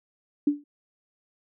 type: tone with exponential decay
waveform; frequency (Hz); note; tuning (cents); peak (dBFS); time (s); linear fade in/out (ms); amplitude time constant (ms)
sine; 290.8; D4; -17; -15; 0.47-0.64; 5; 35
effects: none